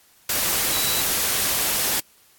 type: tone in noise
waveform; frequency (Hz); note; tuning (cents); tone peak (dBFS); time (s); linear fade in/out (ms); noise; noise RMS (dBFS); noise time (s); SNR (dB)
sine; 3921; B7; -13; -28; 0.72-1.02; 5; white; -22; 0.29-2; -9
effects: white hiss -56 dBFS RMS until 2.38 s + AAC 64 kbps